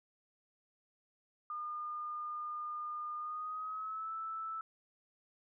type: tone with pitch glide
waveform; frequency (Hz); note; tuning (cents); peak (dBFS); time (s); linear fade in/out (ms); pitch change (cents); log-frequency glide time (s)
sine; 1214 to 1316.3; D#6 to E6; -43 to -3; -38; 1.5-4.61; 2; +140; 3.17-4.12
effects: none